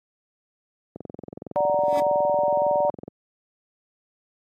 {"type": "click train", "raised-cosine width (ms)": 2, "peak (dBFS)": -21, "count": 47, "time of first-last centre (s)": [0.96, 3.08], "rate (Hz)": 21.7}
{"type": "chord", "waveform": "sine", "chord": "D augmented", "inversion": "none", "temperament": "equal", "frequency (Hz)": [587.3, 740, 932.3], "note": ["D5", "F#5", "A#5"], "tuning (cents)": [0, 0, 0], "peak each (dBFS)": [-20, -26, -26], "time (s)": [1.56, 2.9], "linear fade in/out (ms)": 0}
{"type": "tone with exponential growth", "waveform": "20% pulse", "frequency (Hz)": 285.7, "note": "D4", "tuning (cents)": -48, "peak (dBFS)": -21, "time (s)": [1.78, 2], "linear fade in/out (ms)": 0, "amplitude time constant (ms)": 46}
{"effects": ["high-pass 150 Hz 12 dB/octave", "AAC 48 kbps"]}